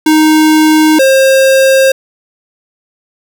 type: tone pair in turn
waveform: square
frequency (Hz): 311.1 / 533.5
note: D#4 / C5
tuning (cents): 0 / +34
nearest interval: major sixth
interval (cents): 934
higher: second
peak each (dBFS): -5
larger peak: neither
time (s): 0.06-0.99 / 0.99-1.92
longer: neither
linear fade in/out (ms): 5
effects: none